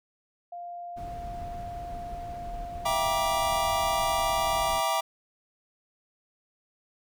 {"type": "tone", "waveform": "sine", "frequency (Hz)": 698.5, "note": "F5", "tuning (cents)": 0, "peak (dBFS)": -36, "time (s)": [0.52, 4.68], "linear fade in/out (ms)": 5}
{"type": "noise", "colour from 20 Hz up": "brown", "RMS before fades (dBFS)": -40, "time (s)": [0.96, 4.81], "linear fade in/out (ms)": 20}
{"type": "chord", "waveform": "square", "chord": "E half-diminished seventh", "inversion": "none", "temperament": "equal with one note detuned", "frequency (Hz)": [659.3, 784, 952.5, 1174.7], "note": ["E5", "G5", "Bb5", "D6"], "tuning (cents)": [0, 0, 37, 0], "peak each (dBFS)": -31, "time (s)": [2.85, 5.01], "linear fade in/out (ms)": 10}
{"effects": []}